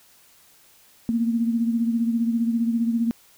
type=beating tone pair; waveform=sine; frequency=230 / 245 Hz; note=A#3 / B3; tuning=-23 / -14 cents; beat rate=15 Hz; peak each=-20 / -28 dBFS; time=1.09-3.11 s; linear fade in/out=0 ms; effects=white hiss -55 dBFS RMS until 3.37 s